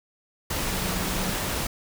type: tone in noise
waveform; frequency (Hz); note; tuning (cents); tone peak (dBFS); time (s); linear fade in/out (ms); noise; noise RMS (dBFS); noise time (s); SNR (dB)
sine; 185; F#3; 0; -32; 0.72-1.33; 5; pink; -28; 0.5-1.67; -7
effects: none